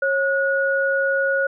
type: tone pair together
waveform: sine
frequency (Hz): 546 / 1454.5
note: C#5 / F#6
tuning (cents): -26 / -30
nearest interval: octave + perfect fourth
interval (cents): 1696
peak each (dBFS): -20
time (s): 0.02-1.47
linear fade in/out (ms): 5
effects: none